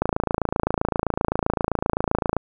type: click train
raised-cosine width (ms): 1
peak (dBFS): -6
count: 66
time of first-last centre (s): 0.02-2.367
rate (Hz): 27.7
effects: none